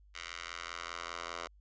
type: tone with high-pass filter sweep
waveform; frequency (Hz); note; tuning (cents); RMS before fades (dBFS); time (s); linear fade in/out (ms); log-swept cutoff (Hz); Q
10% pulse; 85; F2; -46; -43; 0.14-1.48; 20; 1900 to 820; 1.3
effects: added 50 Hz sine -58 dBFS peak until 1.6 s + resampled to 16000 Hz